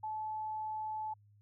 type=tone; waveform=sine; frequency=865 Hz; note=A5; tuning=30 cents flat; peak=-36 dBFS; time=0.03-1.14 s; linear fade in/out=10 ms; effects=added 103 Hz sine -61 dBFS peak until 1.41 s